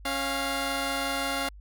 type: tone pair together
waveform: 10% pulse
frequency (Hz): 274.3 / 698.5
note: C#4 / F5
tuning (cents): -18 / 0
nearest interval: octave + major third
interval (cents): 1618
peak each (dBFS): -22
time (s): 0.05-1.49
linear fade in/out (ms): 5
effects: added 50 Hz sine -44 dBFS peak until 1.6 s